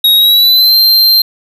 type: tone with pitch glide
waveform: square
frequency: 3786 to 4153 Hz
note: A#7 to C8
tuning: +26 to -14 cents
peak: -5 dBFS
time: 0.04-1.22 s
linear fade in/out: 5 ms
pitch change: +160 cents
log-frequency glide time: 0.16-0.76 s
effects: none